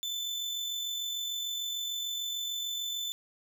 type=tone with amplitude modulation; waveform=35% pulse; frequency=3520 Hz; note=A7; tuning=in tune; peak=-29 dBFS; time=0.03-3.12 s; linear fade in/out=0 ms; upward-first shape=sine; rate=46.7 Hz; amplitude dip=35%; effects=none